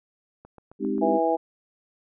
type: click train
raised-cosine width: 1 ms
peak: -32 dBFS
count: 5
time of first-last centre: 0.45-0.981 s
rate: 7.53 Hz
type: chord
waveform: sine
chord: Ab major seventh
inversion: none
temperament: equal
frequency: 207.7 / 261.6 / 311.1 / 392 Hz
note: Ab3 / C4 / Eb4 / G4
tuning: 0 / 0 / 0 / 0 cents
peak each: -29 dBFS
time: 0.79-1.2 s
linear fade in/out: 50 ms
type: harmonic tone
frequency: 164 Hz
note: E3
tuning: 9 cents flat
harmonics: 2 / 3 / 4 / 5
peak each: -27 / -25 / -25 / -25 dBFS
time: 1.01-1.37 s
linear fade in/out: 20 ms
effects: none